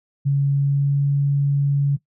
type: tone with pitch glide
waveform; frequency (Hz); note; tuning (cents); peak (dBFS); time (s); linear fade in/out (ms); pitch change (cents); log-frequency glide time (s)
sine; 140 to 141.22; C#3 to C#3; +18 to +33; -15; 0.25-1.97; 20; +15; 0.53-1.04
effects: noise-tail reverb RT60 0.1 s tail -17 dB re dry